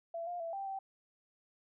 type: tone with pitch steps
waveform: sine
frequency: 671 / 704 / 666 / 785 / 776 Hz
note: E5 / F5 / E5 / G5 / G5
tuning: +31 / +14 / +18 / +2 / -18 cents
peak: -37 dBFS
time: 0.14-0.79 s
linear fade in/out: 5 ms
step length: 130 ms
effects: none